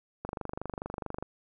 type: click train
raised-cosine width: 1 ms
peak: -21 dBFS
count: 25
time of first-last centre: 0.25-1.226 s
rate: 24.6 Hz
effects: none